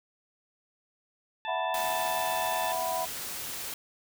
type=harmonic tone; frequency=880 Hz; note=A5; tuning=in tune; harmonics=1 / 2 / 3 / 4; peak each=-36 / -39 / -41 / -42 dBFS; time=1.45-2.72 s; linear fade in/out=0 ms
type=chord; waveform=sine; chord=E suspended second; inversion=none; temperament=equal; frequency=659.3 / 740 / 987.8 Hz; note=E5 / F#5 / B5; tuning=0 / 0 / 0 cents; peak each=-33 dBFS; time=1.47-3.06 s; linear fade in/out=20 ms
type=noise; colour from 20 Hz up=white; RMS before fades=-37 dBFS; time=1.74-3.74 s; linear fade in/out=2 ms
effects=none